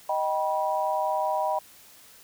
sine chord, Eb augmented, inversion none, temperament just, 622.3 / 777.8 / 972.3 Hz, Eb5 / G5 / B5, 0 / -14 / -27 cents, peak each -28 dBFS, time 0.09-1.59 s, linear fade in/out 5 ms, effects white hiss -52 dBFS RMS until 2.23 s

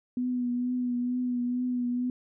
sine tone with vibrato, 246.9 Hz, B3, in tune, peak -26 dBFS, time 0.17-2.1 s, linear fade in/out 2 ms, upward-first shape triangle, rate 2.2 Hz, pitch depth 31 cents each way, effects none

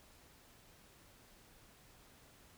silence, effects pink hiss -63 dBFS RMS until 2.57 s

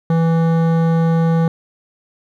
sine tone with hard clipping, 164.81 Hz, E3, in tune, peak -14 dBFS, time 0.1-1.48 s, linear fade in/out 2 ms, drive 14 dB, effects none

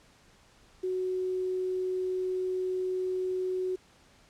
sine tone with quantisation, 370.3 Hz, F#4, 1 cent sharp, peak -28 dBFS, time 0.83-3.76 s, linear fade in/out 10 ms, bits 9, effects pink hiss -60 dBFS RMS until 4.29 s + low-pass 8000 Hz 12 dB/octave

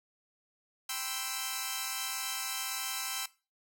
5% pulse chord, C major seventh, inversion second, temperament equal, 784 / 987.8 / 1046.5 / 1318.5 Hz, G5 / B5 / C6 / E6, 0 / 0 / 0 / 0 cents, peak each -28 / -32 / -28 / -26 dBFS, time 0.89-3.26 s, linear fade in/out 5 ms, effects noise-tail reverb RT60 0.3 s tail -18 dB re dry

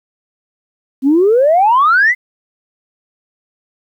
sine exponential sweep, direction up, 256.7 to 2093 Hz, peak -6 dBFS, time 1.02-2.15 s, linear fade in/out 50 ms, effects tanh soft clip ceiling -3 dBFS + 8-bit

